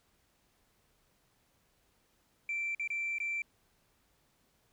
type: tone with dropouts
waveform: sine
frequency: 2344 Hz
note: D7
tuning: 4 cents flat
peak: -31 dBFS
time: 2.49-3.42 s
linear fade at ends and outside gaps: 2 ms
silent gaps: 2.749-2.796 / 2.876-2.902 / 3.184-3.201 s
effects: tanh soft clip ceiling -29 dBFS + pink hiss -72 dBFS RMS until 4.72 s